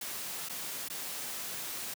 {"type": "noise with dropouts", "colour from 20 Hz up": "white", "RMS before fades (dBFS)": -39, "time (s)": [0.01, 1.94], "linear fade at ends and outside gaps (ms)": 5, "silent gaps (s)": [[0.488, 0.495], [0.885, 0.899]], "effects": ["high-pass 100 Hz 12 dB/octave"]}